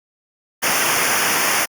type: noise with comb filter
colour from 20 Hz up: pink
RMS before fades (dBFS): -18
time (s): 0.62-1.66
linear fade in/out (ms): 20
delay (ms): 0.25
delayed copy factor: -0.8
effects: high-pass 150 Hz 12 dB/octave + Opus 48 kbps